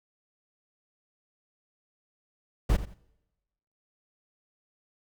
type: noise with echo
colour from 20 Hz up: brown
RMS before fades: -22 dBFS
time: 2.69-2.77 s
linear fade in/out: 10 ms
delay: 87 ms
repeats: 2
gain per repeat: -13 dB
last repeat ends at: 2.944 s
effects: noise-tail reverb RT60 1.0 s tail -24 dB re dry